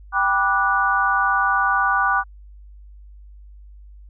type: chord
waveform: sine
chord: G major seventh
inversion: none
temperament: just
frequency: 784 / 980 / 1176 / 1470 Hz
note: G5 / B5 / D6 / F#6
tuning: 0 / -14 / +2 / -12 cents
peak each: -23 / -25 / -20 / -20 dBFS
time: 0.12-2.24 s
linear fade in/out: 50 ms
effects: added 50 Hz sine -40 dBFS peak until 4.09 s